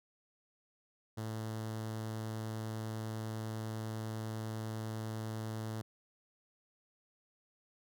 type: tone with notch filter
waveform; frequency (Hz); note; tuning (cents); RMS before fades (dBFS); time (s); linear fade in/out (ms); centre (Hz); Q
sawtooth; 110; A2; 0; -40; 1.17-5.82; 10; 2400; 1.9
effects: none